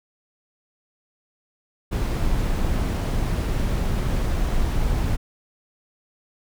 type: noise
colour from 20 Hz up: brown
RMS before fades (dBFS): -22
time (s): 1.91-5.17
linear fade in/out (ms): 20
effects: none